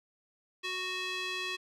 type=tone with band-pass filter; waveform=square; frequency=369.8 Hz; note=F#4; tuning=1 cent flat; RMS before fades=-36 dBFS; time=0.63-1.57 s; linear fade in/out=20 ms; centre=3000 Hz; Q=1.8; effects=none